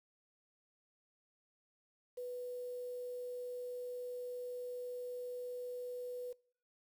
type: tone with quantisation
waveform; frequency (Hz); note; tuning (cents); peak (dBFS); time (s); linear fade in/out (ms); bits
sine; 493.9; B4; 0; -40; 2.17-6.33; 10; 10
effects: noise-tail reverb RT60 0.5 s tail -23 dB re dry